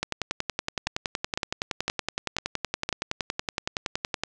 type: two click trains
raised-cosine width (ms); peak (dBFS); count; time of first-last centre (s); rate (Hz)
0.2; -9 / -9; 46 / 5; 0.03-4.236 / 0.87-2.89; 10.7 / 1.98
effects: resampled to 24000 Hz + 8-bit